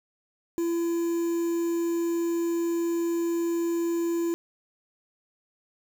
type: tone with quantisation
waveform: triangle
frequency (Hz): 338.1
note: E4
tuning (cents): +44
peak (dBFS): -22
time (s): 0.58-4.34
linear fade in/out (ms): 0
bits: 7
effects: none